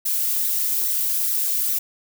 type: noise with flanger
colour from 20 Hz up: violet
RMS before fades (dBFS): -22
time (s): 0.05-1.79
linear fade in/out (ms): 10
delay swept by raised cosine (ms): 0.49 to 3.99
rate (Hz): 2.4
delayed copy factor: +0.55
effects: none